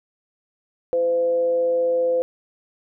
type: tone with frequency modulation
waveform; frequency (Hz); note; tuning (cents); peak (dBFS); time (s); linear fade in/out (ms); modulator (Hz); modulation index
sine; 510; C5; -44; -17; 0.93-2.22; 0; 175; 0.26
effects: none